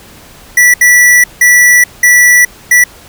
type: tone bursts at uneven times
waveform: square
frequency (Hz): 1957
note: B6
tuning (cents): -16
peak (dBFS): -3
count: 5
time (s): 0.57-0.74 / 0.81-1.24 / 1.41-1.84 / 2.03-2.45 / 2.71-2.84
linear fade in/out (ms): 5
effects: pink hiss -36 dBFS RMS until 3.08 s